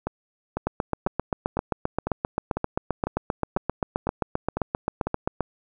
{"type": "two click trains", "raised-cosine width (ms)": 1, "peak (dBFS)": [-12, -9], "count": [11, 37], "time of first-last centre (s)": [[0.07, 5.07], [0.67, 5.407]], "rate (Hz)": [2, 7.6], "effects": []}